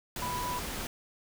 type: tone in noise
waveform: sine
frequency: 987.8 Hz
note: B5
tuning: in tune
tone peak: -33 dBFS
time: 0.22-0.59 s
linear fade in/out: 2 ms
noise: pink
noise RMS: -37 dBFS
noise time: 0.16-0.87 s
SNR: +1 dB
effects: none